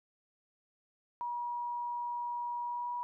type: tone with pitch glide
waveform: sine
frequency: 960 to 968.4 Hz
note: B5 to B5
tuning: -49 to -34 cents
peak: -34 dBFS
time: 1.21-3.03 s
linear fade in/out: 0 ms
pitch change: +15 cents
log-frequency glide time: 2.63-2.91 s
effects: none